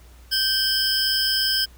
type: tone cluster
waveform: square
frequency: 1564 / 3057 / 3198 / 4913 / 5190 Hz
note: G6 / G7 / G7 / D#8 / E8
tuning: -4 / -44 / +34 / -23 / -28 cents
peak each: -28 / -30 / -30 / -26 / -23 dBFS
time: 0.31-1.66 s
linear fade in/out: 20 ms
effects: added 60 Hz sine -45 dBFS peak until 1.77 s + pink hiss -54 dBFS RMS until 1.77 s